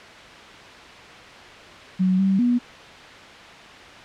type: tone with pitch steps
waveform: sine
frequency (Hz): 185.8 / 192.8 / 243.2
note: F#3 / G3 / B3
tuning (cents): +7 / -28 / -26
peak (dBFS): -16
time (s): 1.99-2.59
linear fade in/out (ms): 20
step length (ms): 200
effects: white hiss -41 dBFS RMS until 4.04 s + low-pass 3000 Hz 12 dB/octave